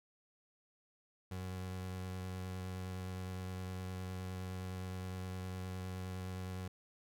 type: tone with vibrato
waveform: 30% pulse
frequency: 92.5 Hz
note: F#2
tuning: in tune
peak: -38 dBFS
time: 1.31-6.68 s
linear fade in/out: 5 ms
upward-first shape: triangle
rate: 9.7 Hz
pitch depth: 17 cents each way
effects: none